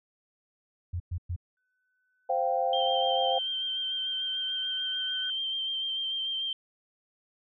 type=tone bursts; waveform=sine; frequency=87.7 Hz; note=F2; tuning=8 cents sharp; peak=-29 dBFS; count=3; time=0.93-1.363 s; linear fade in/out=10 ms; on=71 ms; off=110 ms
type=tone with exponential growth; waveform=sine; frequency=1504 Hz; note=F#6; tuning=28 cents sharp; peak=-37 dBFS; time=1.57-5.3 s; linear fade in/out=1 ms; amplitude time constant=810 ms
type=chord; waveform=sine; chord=C suspended fourth; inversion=none; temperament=equal; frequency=523.3 / 698.5 / 784 Hz; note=C5 / F5 / G5; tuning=0 / 0 / 0 cents; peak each=-29 dBFS; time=2.29-3.39 s; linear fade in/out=10 ms
type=tone with vibrato; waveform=sine; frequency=3153 Hz; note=G7; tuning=9 cents sharp; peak=-29 dBFS; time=2.73-6.53 s; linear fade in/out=2 ms; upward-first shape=sine; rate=6.8 Hz; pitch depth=20 cents each way
effects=none